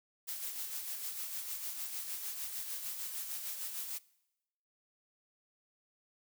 blue noise with tremolo, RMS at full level -39 dBFS, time 0.27-3.99 s, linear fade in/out 20 ms, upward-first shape sine, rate 6.6 Hz, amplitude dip 45%, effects noise-tail reverb RT60 0.9 s tail -22 dB re dry

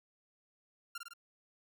sawtooth tone with echo, 1390 Hz, F6, 9 cents flat, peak -36 dBFS, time 0.95-0.98 s, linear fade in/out 5 ms, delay 52 ms, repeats 3, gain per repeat -3 dB, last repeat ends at 1.136 s, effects none

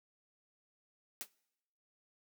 white noise with exponential decay, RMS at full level -37 dBFS, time 1.21-1.29 s, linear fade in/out 0 ms, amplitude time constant 16 ms, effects noise-tail reverb RT60 0.9 s tail -24 dB re dry + high-pass 200 Hz 12 dB/octave

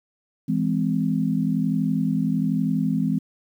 sine chord, E augmented, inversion none, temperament just, 164.81 / 206 / 257.5 Hz, E3 / G#3 / B#3, 0 / -14 / -28 cents, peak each -24 dBFS, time 0.48-3.19 s, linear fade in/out 10 ms, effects 9-bit

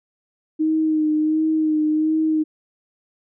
sine tone with vibrato, 311.1 Hz, D#4, in tune, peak -16 dBFS, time 0.59-2.44 s, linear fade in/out 20 ms, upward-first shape sine, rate 1.4 Hz, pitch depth 27 cents each way, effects none

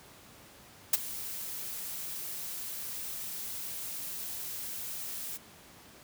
blue noise with ADSR envelope, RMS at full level -21 dBFS, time 0.93-5.38 s, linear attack 6 ms, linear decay 25 ms, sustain -18 dB, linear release 21 ms, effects pink hiss -54 dBFS RMS until 6.03 s + high-pass 80 Hz 12 dB/octave

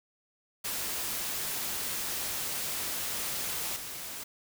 white noise with level steps, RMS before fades -34 / -40 dBFS, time 0.64-4.24 s, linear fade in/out 10 ms, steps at 3.76 s, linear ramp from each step 2 ms, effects none

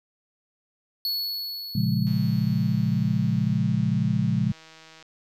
square tone with exponential decay, 4397 Hz, C#8, 15 cents flat, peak -24 dBFS, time 1.05-3.58 s, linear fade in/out 1 ms, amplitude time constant 550 ms
sine chord, Bb minor seventh, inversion none, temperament equal, 116.54 / 138.59 / 174.61 / 207.7 Hz, Bb2 / Db3 / F3 / Ab3, 0 / 0 / 0 / 0 cents, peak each -26 dBFS, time 1.75-4.52 s, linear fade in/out 5 ms
click train, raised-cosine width 0.2 ms, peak -31 dBFS, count 474, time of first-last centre 2.07-5.026 s, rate 160 Hz
effects none

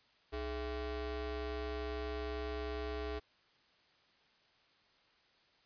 35% pulse ring-modulated tone, 243.2 Hz, B3, 26 cents flat, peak -33 dBFS, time 0.32-3.2 s, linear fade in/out 20 ms, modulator 178 Hz, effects white hiss -69 dBFS RMS until 5.65 s + resampled to 11025 Hz

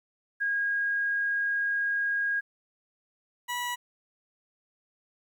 sine / 20% pulse tone pair in turn, 1634 / 974.7 Hz, G#6 / B5, -29 / -23 cents, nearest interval major sixth, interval 894 cents, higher first, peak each -25 dBFS, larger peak neither, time 0.4-2.41 / 3.48-3.76 s, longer first, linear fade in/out 20 ms, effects 11-bit

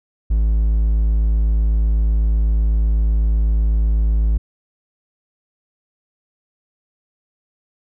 triangle tone, 54 Hz, A1, 32 cents flat, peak -11 dBFS, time 0.3-4.38 s, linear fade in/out 10 ms, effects none

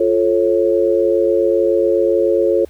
sine chord, F augmented, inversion none, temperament just, 349.2 / 436.5 / 545.7 Hz, F4 / A4 / C#5, 0 / -14 / -27 cents, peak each -16 dBFS, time 0-2.65 s, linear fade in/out 5 ms, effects added 73 Hz sine -42 dBFS peak until 2.69 s + pink hiss -51 dBFS RMS until 2.69 s

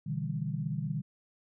sine chord, E minor seventh, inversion second, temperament just, 123.61 / 148.33 / 164.81 / 197.78 Hz, B2 / D3 / E3 / G3, +2 / +18 / 0 / +16 cents, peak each -38 / -34 / -37 / -39 dBFS, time 0.06-1.02 s, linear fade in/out 10 ms, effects none

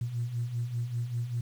sine beating tone pair, 115.5 / 120.6 Hz, A#2 / B2, -16 / -41 cents, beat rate 5.1 Hz, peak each -36 / -30 dBFS, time 0.01-1.41 s, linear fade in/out 5 ms, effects tanh soft clip ceiling -23 dBFS + 9-bit

